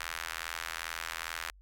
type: tone with high-pass filter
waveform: sawtooth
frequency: 82.41 Hz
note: E2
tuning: in tune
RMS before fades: -39 dBFS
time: 0-1.5 s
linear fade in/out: 0 ms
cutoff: 1500 Hz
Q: 1.4
effects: added 48 Hz sine -54 dBFS peak until 1.61 s + AAC 64 kbps